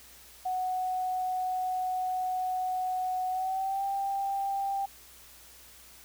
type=tone with pitch glide; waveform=sine; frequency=740 to 788.5 Hz; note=F#5 to G5; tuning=0 to +10 cents; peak=-28 dBFS; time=0.45-4.86 s; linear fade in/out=10 ms; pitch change=+110 cents; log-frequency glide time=3.3-3.84 s; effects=added 60 Hz sine -62 dBFS peak until 6.04 s + white hiss -53 dBFS RMS until 6.04 s